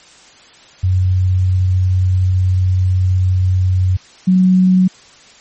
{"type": "tone pair in turn", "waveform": "sine", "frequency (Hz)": [92.5, 185], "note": ["F#2", "F#3"], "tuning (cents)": [0, 0], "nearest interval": "octave", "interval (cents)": 1200, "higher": "second", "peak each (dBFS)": [-10, -7], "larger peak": "second", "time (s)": [[0.83, 3.97], [4.27, 4.88]], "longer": "first", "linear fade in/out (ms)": 10, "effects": ["white hiss -43 dBFS RMS until 5.4 s", "MP3 32 kbps"]}